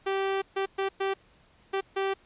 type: tone bursts at uneven times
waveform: sawtooth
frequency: 388.8 Hz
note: G4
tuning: 14 cents flat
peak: -22 dBFS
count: 6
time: 0.06-0.42 / 0.56-0.66 / 0.78-0.89 / 1-1.14 / 1.73-1.81 / 1.96-2.14 s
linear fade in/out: 10 ms
effects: pink hiss -61 dBFS RMS until 2.25 s + resampled to 8000 Hz